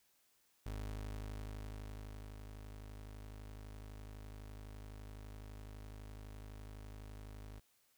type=tone with ADSR envelope; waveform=30% pulse; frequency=51.91 Hz; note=G#1; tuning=in tune; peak=-38 dBFS; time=0.66-7.6 s; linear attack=3 ms; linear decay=1700 ms; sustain=-8 dB; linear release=10 ms; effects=white hiss -74 dBFS RMS until 7.97 s